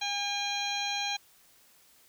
harmonic tone, 809 Hz, G#5, 46 cents flat, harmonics 1 / 2 / 3 / 4 / 5 / 7 / 8, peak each -35 / -42 / -36 / -37 / -35 / -46 / -43 dBFS, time 0.01-1.17 s, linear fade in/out 10 ms, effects white hiss -61 dBFS RMS until 2.08 s

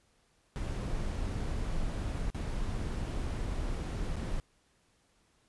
brown noise with dropouts, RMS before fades -34 dBFS, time 0.56-4.4 s, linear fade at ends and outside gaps 0 ms, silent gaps 2.301-2.346 / 4.157-4.164 s, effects pink hiss -70 dBFS RMS until 5.48 s + resampled to 24000 Hz

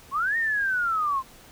sine linear two-way sweep, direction up then down, 1033 to 1864.7 to 1033 Hz, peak -22 dBFS, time 0.11-1.23 s, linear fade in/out 50 ms, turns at 0.37 s, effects pink hiss -50 dBFS RMS until 1.51 s

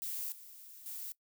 violet noise with level steps, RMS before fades -39 / -53 / -43 dBFS, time 0.02-1.12 s, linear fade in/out 0 ms, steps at 0.32 / 0.86 s, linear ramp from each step 2 ms, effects noise-tail reverb RT60 0.1 s tail -20 dB re dry

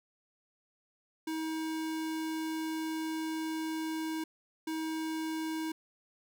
square tone bursts at uneven times, 318.3 Hz, D#4, 39 cents sharp, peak -34 dBFS, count 2, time 1.27-4.24 / 4.67-5.72 s, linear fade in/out 5 ms, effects none

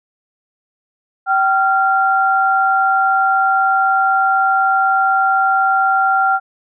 sine tone pair together, 772.3 / 1384 Hz, G5 / F6, -26 / -16 cents, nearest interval minor seventh, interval 1010 cents, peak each -14 dBFS, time 1.26-6.4 s, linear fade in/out 50 ms, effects none

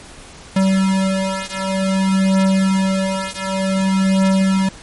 square beating tone pair, 191.2 / 191.74 Hz, G3 / G3, -43 / -38 cents, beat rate 0.54 Hz, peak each -18 dBFS, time 0.56-4.69 s, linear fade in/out 5 ms, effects pink hiss -39 dBFS RMS until 4.82 s + MP3 48 kbps

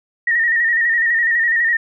sine tone with vibrato, 1860 Hz, A#6, 4 cents flat, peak -13 dBFS, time 0.27-1.77 s, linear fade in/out 5 ms, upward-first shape square, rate 12 Hz, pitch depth 44 cents each way, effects none

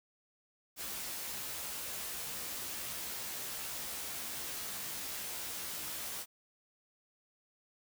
white noise with comb filter, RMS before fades -41 dBFS, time 0.76-6.26 s, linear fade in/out 50 ms, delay 15 ms, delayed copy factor +0.65, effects none

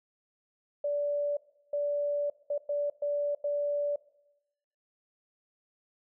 sine tone bursts at uneven times, 580 Hz, D5, 22 cents flat, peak -27 dBFS, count 6, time 0.84-1.37 / 1.73-2.3 / 2.5-2.58 / 2.69-2.9 / 3.02-3.35 / 3.44-3.96 s, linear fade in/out 5 ms, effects noise-tail reverb RT60 0.9 s tail -19 dB re dry

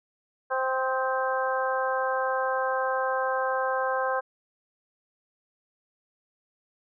harmonic tone with a mistuned harmonic, 261.6 Hz, C4, in tune, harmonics 2 / 3 / 4 / 5 / 6, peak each -28 / -31 / -30 / -35 / -32 dBFS, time 0.5-4.21 s, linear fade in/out 20 ms, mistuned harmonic 5, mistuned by -32 cents, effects none

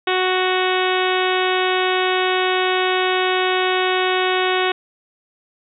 harmonic tone, 370.1 Hz, F#4, in tune, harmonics 1 / 2 / 3 / 4 / 5 / 6 / 7 / 8 / 9 / 10, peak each -20 / -23 / -25 / -26 / -27 / -28 / -28 / -29 / -30 / -30 dBFS, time 0.07-4.72 s, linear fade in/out 5 ms, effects none

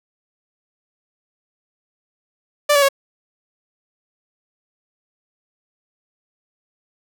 sawtooth tone with pitch steps, 587.3 / 568.9 / 551.1 Hz, D5 / C#5 / C#5, 0 / +45 / -10 cents, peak -8 dBFS, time 2.69-2.888 s, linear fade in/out 10 ms, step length 66 ms, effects none

